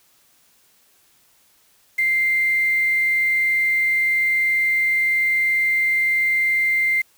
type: tone with quantisation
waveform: sine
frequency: 2093 Hz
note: C7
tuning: in tune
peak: -16 dBFS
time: 1.98-7.02 s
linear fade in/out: 10 ms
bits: 6
effects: white hiss -58 dBFS RMS until 7.17 s